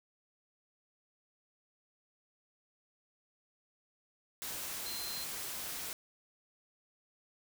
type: tone in noise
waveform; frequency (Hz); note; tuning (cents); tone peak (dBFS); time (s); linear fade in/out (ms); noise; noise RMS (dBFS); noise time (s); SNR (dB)
sine; 4124; C8; -26; -42; 4.86-5.24; 0; white; -41; 4.42-5.93; -4
effects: none